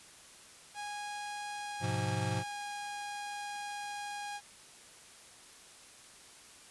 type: tone with pitch glide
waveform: sawtooth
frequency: 825 to 819.8 Hz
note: G#5 to G#5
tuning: -12 to -23 cents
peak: -35 dBFS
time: 0.74-4.41 s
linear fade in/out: 50 ms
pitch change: -11 cents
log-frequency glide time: 1.44-2.39 s
type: chord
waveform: square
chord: F diminished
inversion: first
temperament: just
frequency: 104.77 / 125.72 / 174.61 Hz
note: Ab2 / Cb3 / F3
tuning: +16 / +31 / 0 cents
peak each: -36 / -37 / -40 dBFS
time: 1.8-2.44 s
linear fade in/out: 50 ms
effects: white hiss -55 dBFS RMS until 6.7 s + resampled to 24000 Hz